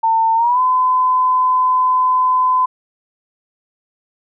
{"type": "tone with pitch glide", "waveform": "sine", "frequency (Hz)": [900, 1016.1], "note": ["A5", "B5"], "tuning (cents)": [39, 49], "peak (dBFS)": -11, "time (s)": [0.03, 2.66], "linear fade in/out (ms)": 10, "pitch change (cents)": 210, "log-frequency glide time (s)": [0.35, 0.6], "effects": []}